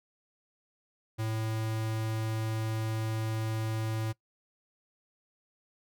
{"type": "tone", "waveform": "square", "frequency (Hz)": 110.6, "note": "A2", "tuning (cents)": 9, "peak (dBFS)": -31, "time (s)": [1.18, 4.13], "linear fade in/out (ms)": 20, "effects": ["noise-tail reverb RT60 0.1 s tail -21 dB re dry"]}